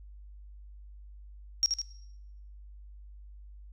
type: tone with echo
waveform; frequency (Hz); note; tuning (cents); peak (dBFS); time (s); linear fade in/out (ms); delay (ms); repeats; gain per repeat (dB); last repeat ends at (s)
sine; 5588; F8; 0; -21; 1.63-1.66; 0; 78; 2; -5; 1.816
effects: noise-tail reverb RT60 0.9 s tail -19 dB re dry + added 50 Hz sine -46 dBFS peak until 3.72 s